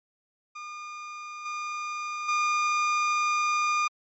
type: tone with level steps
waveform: 30% pulse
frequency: 1213 Hz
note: D#6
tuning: 44 cents flat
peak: -34 / -28 / -20 dBFS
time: 0.55-3.88 s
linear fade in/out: 10 ms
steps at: 1.45 / 2.28 s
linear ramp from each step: 10 ms
effects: low-pass 6000 Hz 12 dB/octave + MP3 32 kbps